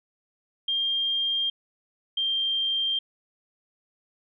sine tone pair in turn, 3202 / 3176 Hz, G7 / G7, +36 / +22 cents, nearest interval unison, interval 14 cents, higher first, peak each -23 dBFS, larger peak neither, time 0.68-1.5 / 2.17-2.99 s, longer neither, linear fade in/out 5 ms, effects none

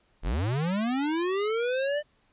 square linear sweep, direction up, 30.39 to 603 Hz, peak -26 dBFS, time 0.22-2.03 s, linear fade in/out 50 ms, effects pink hiss -67 dBFS RMS until 2.32 s + resampled to 8000 Hz

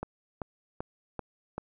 click train, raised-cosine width 1 ms, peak -20 dBFS, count 5, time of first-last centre 0.03-1.58 s, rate 2.58 Hz, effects none

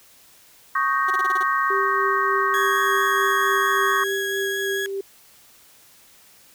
sine chord, Eb dominant seventh, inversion third, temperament equal with one note detuned, 1108.7 / 1244.5 / 1559 / 1864.7 Hz, Db6 / Eb6 / G6 / Bb6, 0 / 0 / -10 / 0 cents, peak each -21 / -26 / -26 / -26 dBFS, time 0.75-4.04 s, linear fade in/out 5 ms
15% pulse tone bursts, 376.8 Hz, F#4, 32 cents sharp, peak -23 dBFS, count 7, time 1.08-1.43 s, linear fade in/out 5 ms, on 26 ms, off 28 ms
sine tone with tremolo, 392 Hz, G4, in tune, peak -23 dBFS, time 1.7-5.01 s, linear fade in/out 5 ms, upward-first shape triangle, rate 3.4 Hz, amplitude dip 45%
35% pulse tone with vibrato, 1661.2 Hz, G#6, in tune, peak -23 dBFS, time 2.54-4.86 s, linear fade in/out 0 ms, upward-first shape triangle, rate 4.5 Hz, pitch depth 11 cents each way
effects white hiss -52 dBFS RMS until 6.54 s

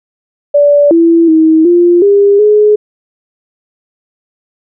sine tone with pitch steps, 579 / 333.7 / 318.4 / 348.5 / 402.9 / 421 Hz, D5 / E4 / D#4 / F4 / G4 / G#4, -25 / +21 / +40 / -4 / +48 / +24 cents, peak -3 dBFS, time 0.54-2.76 s, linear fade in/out 10 ms, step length 370 ms, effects none

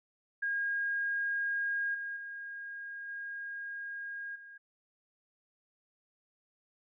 sine tone with level steps, 1627 Hz, G#6, 36 cents flat, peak -30 / -36 / -40 / -38 / -48 dBFS, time 0.42-4.58 s, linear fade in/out 10 ms, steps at 1.94 / 2.16 / 3.08 / 4.35 s, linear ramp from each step 10 ms, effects none

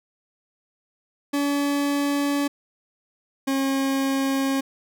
40% pulse tone pair in turn, 285 / 270.9 Hz, C#4 / C#4, +48 / -40 cents, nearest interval minor second, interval 88 cents, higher first, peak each -20 dBFS, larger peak neither, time 1.33-2.48 / 3.47-4.61 s, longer first, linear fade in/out 10 ms, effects none

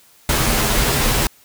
pink noise with comb filter, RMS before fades -17 dBFS, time 0.29-1.27 s, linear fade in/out 2 ms, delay 11 ms, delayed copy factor -0.65, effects white hiss -51 dBFS RMS until 1.44 s

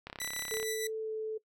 click train, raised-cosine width 0.3 ms, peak -25 dBFS, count 20, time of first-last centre 0.07-0.629 s, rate 34 Hz
10% pulse tone with tremolo, 1975.5 Hz, B6, in tune, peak -25 dBFS, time 0.2-0.87 s, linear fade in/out 2 ms, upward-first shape sine, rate 6.5 Hz, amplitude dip 40%
sine tone with pitch glide, 440 to 436.7 Hz, A4 to A4, 0 to -13 cents, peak -33 dBFS, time 0.51-1.38 s, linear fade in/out 10 ms, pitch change -13 cents, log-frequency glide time 1-1.12 s
effects noise-tail reverb RT60 0.1 s tail -20 dB re dry

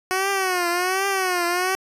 10% pulse tone with vibrato, 369.4 Hz, F#4, 3 cents flat, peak -12 dBFS, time 0.11-1.75 s, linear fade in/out 0 ms, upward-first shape triangle, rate 1.3 Hz, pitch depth 130 cents each way, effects resampled to 32000 Hz

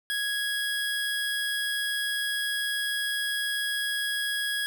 25% pulse tone, 1661.2 Hz, G#6, in tune, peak -23 dBFS, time 0.1-4.66 s, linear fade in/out 0 ms, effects 9-bit

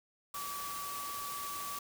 sine tone in noise, 1147 Hz, D6, 41 cents flat, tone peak -40 dBFS, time 0.34-1.79 s, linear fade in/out 5 ms, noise white, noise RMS -43 dBFS, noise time 0.34-1.79 s, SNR 0 dB, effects none

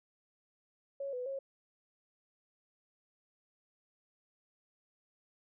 sine tone with pitch steps, 554 / 498.4 / 544 Hz, C#5 / B4 / C#5, -1 / +16 / -33 cents, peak -36 dBFS, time 1-1.39 s, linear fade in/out 5 ms, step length 130 ms, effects none

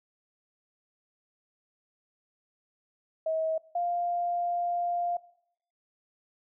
sine tone pair in turn, 640 / 699.1 Hz, D#5 / F5, +49 / +2 cents, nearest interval major second, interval 153 cents, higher second, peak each -26 dBFS, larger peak neither, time 3.26-3.58 / 3.75-5.17 s, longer second, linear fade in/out 5 ms, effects noise-tail reverb RT60 0.7 s tail -20 dB re dry

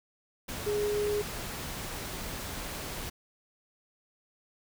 sine tone in noise, 415.3 Hz, G#4, in tune, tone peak -27 dBFS, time 0.66-1.22 s, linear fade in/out 10 ms, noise pink, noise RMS -38 dBFS, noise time 0.48-3.1 s, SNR +8 dB, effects none

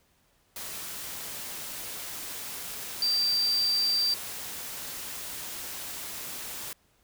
sine tone in noise, 4684 Hz, D8, 5 cents flat, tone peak -23 dBFS, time 3.02-4.14 s, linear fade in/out 2 ms, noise white, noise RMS -38 dBFS, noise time 0.56-6.73 s, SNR +12 dB, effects pink hiss -67 dBFS RMS until 7.03 s

